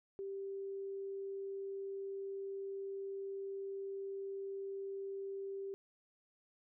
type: tone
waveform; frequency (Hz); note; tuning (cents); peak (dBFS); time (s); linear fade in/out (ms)
sine; 392; G4; 0; -40; 0.19-5.74; 0
effects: none